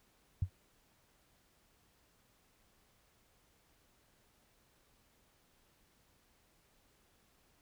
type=tone with exponential decay; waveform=sine; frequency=92.5 Hz; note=F#2; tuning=in tune; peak=-26 dBFS; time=0.42-0.5 s; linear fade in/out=5 ms; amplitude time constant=16 ms; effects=pink hiss -71 dBFS RMS until 7.61 s